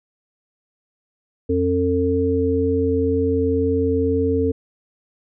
harmonic tone, 89.8 Hz, F2, 49 cents sharp, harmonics 1 / 3 / 5, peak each -23 / -21 / -19 dBFS, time 1.49-4.52 s, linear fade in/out 10 ms, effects none

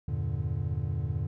triangle chord, E half-diminished seventh, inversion none, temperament equal, 82.41 / 98 / 116.54 / 146.83 Hz, E2 / G2 / Bb2 / D3, 0 / 0 / 0 / 0 cents, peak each -32 dBFS, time 0.08-1.27 s, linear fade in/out 5 ms, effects none

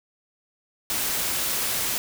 white noise, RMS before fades -26 dBFS, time 0.9-1.98 s, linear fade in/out 0 ms, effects none

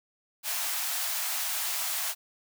white high-pass noise, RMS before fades -31 dBFS, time 0.43-2.15 s, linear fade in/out 50 ms, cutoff 620 Hz, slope 96 dB/octave, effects none

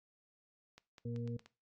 clicks, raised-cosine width 0.2 ms, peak -37 dBFS, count 6, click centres 0.78 / 0.982 / 1.162 / 1.276 / 1.394 / 1.46 s
harmonic tone, 118.1 Hz, A#2, 23 cents sharp, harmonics 1 / 2 / 4, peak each -40 / -43 / -46 dBFS, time 1.05-1.37 s, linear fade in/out 5 ms
effects noise-tail reverb RT60 0.3 s tail -19 dB re dry + AAC 48 kbps

